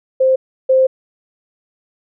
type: tone pair in turn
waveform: sine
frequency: 523.3 / 523.3 Hz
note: C5 / C5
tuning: 0 / 0 cents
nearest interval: unison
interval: 0 cents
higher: neither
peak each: -9 / -8 dBFS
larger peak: second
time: 0.2-0.36 / 0.69-0.87 s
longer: second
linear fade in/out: 10 ms
effects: none